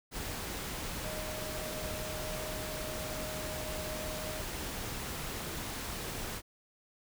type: tone in noise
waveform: sine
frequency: 620 Hz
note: D#5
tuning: 6 cents flat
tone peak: -42 dBFS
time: 1.03-4.44 s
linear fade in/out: 50 ms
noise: pink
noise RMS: -39 dBFS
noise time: 0.11-6.42 s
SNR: -6 dB
effects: none